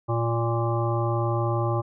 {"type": "harmonic tone", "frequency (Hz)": 116.54, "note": "A#2", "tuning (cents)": 0, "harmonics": [1, 3, 5, 7, 9, 10], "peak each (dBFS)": [-24, -29, -31, -32, -34, -34], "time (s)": [0.08, 1.82], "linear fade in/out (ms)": 20, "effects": []}